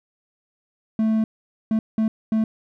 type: tone bursts at uneven times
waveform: triangle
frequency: 220 Hz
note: A3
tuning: in tune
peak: -15 dBFS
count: 4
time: 0.99-1.24 / 1.71-1.79 / 1.98-2.08 / 2.32-2.44 s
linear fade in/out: 2 ms
effects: none